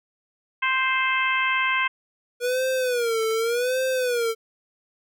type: harmonic tone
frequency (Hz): 523.3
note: C5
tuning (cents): 0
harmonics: 2 / 3 / 4 / 5 / 6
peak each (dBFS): -25 / -26 / -25 / -27 / -33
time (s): 0.62-1.88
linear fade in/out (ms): 10
type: tone with vibrato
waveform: square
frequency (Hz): 480.8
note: B4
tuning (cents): -46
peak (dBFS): -22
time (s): 2.4-4.35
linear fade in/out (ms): 50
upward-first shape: sine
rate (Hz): 0.86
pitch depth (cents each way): 140
effects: none